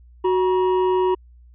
triangle tone pair together, 370 / 956.9 Hz, F#4 / A#5, 0 / +45 cents, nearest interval octave + major third, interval 1645 cents, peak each -15 / -21 dBFS, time 0.24-1.15 s, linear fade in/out 10 ms, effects added 60 Hz sine -45 dBFS peak until 1.54 s + resampled to 8000 Hz

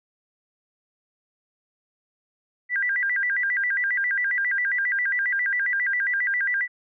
sine tone with vibrato, 1775 Hz, A6, 15 cents sharp, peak -21 dBFS, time 2.69-6.68 s, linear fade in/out 50 ms, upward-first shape square, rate 7.4 Hz, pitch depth 180 cents each way, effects none

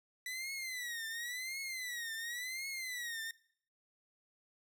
sawtooth tone with vibrato, 1975.5 Hz, B6, in tune, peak -36 dBFS, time 0.26-3.31 s, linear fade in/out 2 ms, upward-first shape triangle, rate 0.93 Hz, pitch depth 180 cents each way, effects noise-tail reverb RT60 0.6 s tail -21 dB re dry

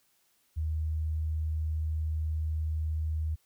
sine tone, 78.3 Hz, D#2, 11 cents sharp, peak -28 dBFS, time 0.56-3.36 s, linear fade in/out 20 ms, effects white hiss -70 dBFS RMS until 3.45 s

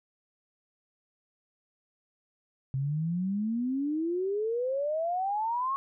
sine exponential sweep, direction up, 130.81 to 1108.7 Hz, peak -27 dBFS, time 2.74-5.76 s, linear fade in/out 0 ms, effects none

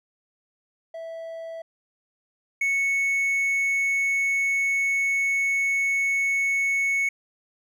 triangle tone pair in turn, 657 / 2210 Hz, E5 / C#7, -6 / -6 cents, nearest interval octave + major sixth, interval 2100 cents, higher second, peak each -31 / -19 dBFS, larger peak second, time 0.94-1.62 / 2.61-7.09 s, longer second, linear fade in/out 5 ms, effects none

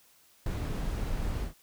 brown noise with ADSR envelope, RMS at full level -28 dBFS, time 0.46-1.54 s, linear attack 4 ms, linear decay 3 ms, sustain -4 dB, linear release 120 ms, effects white hiss -62 dBFS RMS until 1.62 s

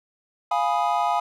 triangle chord, F half-diminished seventh, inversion none, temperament equal, 698.5 / 830.6 / 987.8 / 1244.5 Hz, F5 / Ab5 / Cb6 / Eb6, 0 / 0 / 0 / 0 cents, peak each -23 / -22 / -25 / -26 dBFS, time 0.51-1.2 s, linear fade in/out 5 ms, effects none

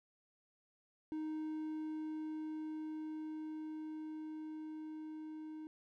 triangle tone with level ramp, 311.1 Hz, D#4, in tune, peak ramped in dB -36 to -43 dBFS, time 1.12-5.67 s, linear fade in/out 0 ms, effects none

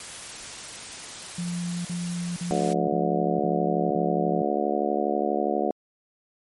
white noise, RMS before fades -38 dBFS, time 0-2.73 s, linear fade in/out 2 ms
sine tone bursts, 174.61 Hz, F3, in tune, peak -27 dBFS, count 6, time 1.38-4.42 s, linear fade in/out 5 ms, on 470 ms, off 44 ms
harmonic tone, 72.3 Hz, D2, 27 cents flat, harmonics 3 / 4 / 5 / 6 / 7 / 8 / 9 / 10, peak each -31 / -31 / -29 / -30 / -33 / -30 / -34 / -28 dBFS, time 2.51-5.71 s, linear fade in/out 0 ms
effects MP3 48 kbps

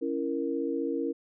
sine chord, A# diminished, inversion first, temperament equal with one note detuned, 277.2 / 332.9 / 466.2 Hz, C#4 / E4 / A#4, 0 / +17 / 0 cents, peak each -32 dBFS, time 0.01-1.13 s, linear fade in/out 20 ms, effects none

